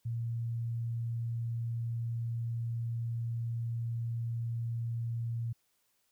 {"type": "tone", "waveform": "sine", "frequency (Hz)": 116.4, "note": "A#2", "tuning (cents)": -2, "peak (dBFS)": -32, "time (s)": [0.05, 5.53], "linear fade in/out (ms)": 10, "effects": ["white hiss -75 dBFS RMS until 6.11 s"]}